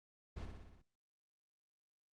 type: noise with echo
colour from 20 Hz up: brown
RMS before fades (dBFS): -45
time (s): 0.36-0.46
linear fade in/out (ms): 10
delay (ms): 60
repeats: 6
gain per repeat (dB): -3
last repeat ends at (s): 0.82
effects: low-pass 6000 Hz 12 dB/octave + Opus 48 kbps